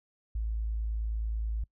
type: tone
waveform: sine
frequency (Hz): 54.7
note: A1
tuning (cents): -9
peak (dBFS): -29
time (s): 0.35-1.64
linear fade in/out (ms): 5
effects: noise-tail reverb RT60 0.1 s tail -24 dB re dry